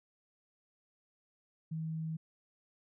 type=tone; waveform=sine; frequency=160 Hz; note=D#3; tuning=49 cents sharp; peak=-35 dBFS; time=1.71-2.17 s; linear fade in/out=10 ms; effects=none